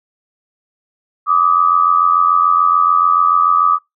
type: tone pair together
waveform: sine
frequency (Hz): 1169 / 1255.9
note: D6 / D#6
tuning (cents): -8 / +16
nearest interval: minor second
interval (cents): 124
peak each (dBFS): -12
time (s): 1.26-3.79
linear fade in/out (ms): 50
effects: noise-tail reverb RT60 0.2 s tail -26 dB re dry